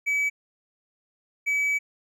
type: tone pair in turn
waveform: triangle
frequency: 2286 / 2286 Hz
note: D7 / D7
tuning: -47 / -47 cents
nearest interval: unison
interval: 0 cents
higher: neither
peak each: -20 / -20 dBFS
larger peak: neither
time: 0.06-0.3 / 1.46-1.79 s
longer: second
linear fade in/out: 20 ms
effects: none